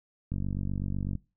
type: click train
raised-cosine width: 5 ms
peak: -20 dBFS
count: 41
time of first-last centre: 0.32-1.153 s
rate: 48 Hz
effects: noise-tail reverb RT60 0.3 s tail -23 dB re dry